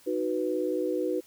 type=chord; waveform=sine; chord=B major; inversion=first; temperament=equal; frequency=311.1 / 370 / 493.9 Hz; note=D#4 / F#4 / B4; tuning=0 / 0 / 0 cents; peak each=-31 / -30 / -30 dBFS; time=0.06-1.21 s; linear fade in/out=20 ms; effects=white hiss -57 dBFS RMS until 1.26 s